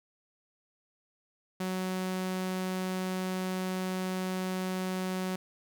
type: tone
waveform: sawtooth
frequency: 185.8 Hz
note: F#3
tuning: 7 cents sharp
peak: -27 dBFS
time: 1.6-5.36 s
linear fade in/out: 5 ms
effects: none